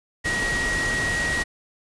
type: tone in noise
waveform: sine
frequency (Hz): 1900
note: A#6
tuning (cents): +33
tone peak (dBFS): -23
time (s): 0.24-1.44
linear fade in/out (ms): 20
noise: pink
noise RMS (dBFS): -28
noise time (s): 0.24-1.44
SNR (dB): +2
effects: resampled to 22050 Hz